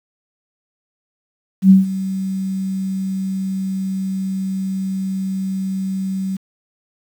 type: tone with ADSR envelope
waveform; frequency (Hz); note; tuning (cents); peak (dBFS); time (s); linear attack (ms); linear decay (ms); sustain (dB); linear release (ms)
sine; 191.1; G3; -44; -3; 1.62-6.37; 81; 150; -16; 11
effects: 7-bit